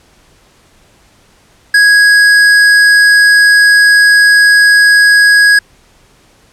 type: tone with hard clipping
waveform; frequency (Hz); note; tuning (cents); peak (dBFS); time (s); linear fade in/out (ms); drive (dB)
triangle; 1658; G#6; -3; -5; 1.74-5.59; 5; 16
effects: pink hiss -47 dBFS RMS until 6.52 s + low-pass 10000 Hz 12 dB/octave